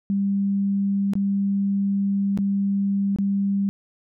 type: tone with dropouts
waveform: sine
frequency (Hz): 198.3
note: G3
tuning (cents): +20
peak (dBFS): -19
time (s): 0.1-3.69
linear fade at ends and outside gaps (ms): 0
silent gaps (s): 1.135-1.154 / 2.375-2.387 / 3.161-3.186
effects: none